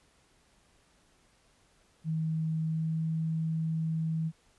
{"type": "tone with pitch glide", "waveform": "sine", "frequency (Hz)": [159.4, 160.79], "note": ["D#3", "E3"], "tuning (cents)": [42, -43], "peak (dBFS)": -28, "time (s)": [2.04, 4.32], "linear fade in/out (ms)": 50, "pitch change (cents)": 15, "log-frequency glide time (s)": [2.65, 3.02], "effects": ["pink hiss -66 dBFS RMS until 4.58 s", "resampled to 24000 Hz"]}